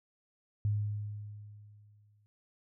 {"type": "tone with exponential decay", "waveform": "sine", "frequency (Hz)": 104.2, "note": "G#2", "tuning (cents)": 6, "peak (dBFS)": -26, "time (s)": [0.65, 2.26], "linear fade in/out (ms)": 0, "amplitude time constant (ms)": 350, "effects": []}